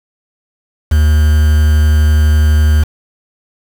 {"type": "tone with quantisation", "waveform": "triangle", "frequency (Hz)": 76, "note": "D#2", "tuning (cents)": -40, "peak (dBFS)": -4, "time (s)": [0.91, 2.84], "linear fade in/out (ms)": 10, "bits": 4, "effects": []}